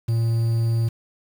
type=tone; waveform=triangle; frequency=114.8 Hz; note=A#2; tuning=26 cents flat; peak=-16 dBFS; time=0.08-0.89 s; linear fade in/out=10 ms; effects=7-bit